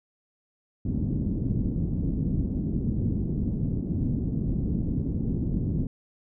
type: low-pass noise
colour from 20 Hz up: white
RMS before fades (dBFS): -27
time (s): 0.85-5.87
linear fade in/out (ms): 5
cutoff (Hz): 250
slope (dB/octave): 24
effects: none